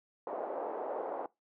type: band-pass noise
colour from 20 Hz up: white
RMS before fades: -38 dBFS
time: 0.27-1.26 s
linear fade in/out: 2 ms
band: 390 to 780 Hz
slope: 24 dB/octave
effects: noise-tail reverb RT60 0.2 s tail -22 dB re dry